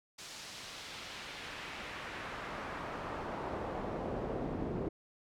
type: noise with band-pass filter sweep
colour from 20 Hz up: brown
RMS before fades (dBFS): -41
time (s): 0.18-4.89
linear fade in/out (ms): 10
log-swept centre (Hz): 6100 to 350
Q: 1
effects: none